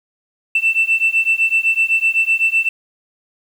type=beating tone pair; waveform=sine; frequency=2668 / 2675.9 Hz; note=E7 / E7; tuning=+20 / +25 cents; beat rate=7.9 Hz; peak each=-15 dBFS; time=0.55-2.69 s; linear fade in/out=5 ms; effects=tanh soft clip ceiling -7 dBFS + 7-bit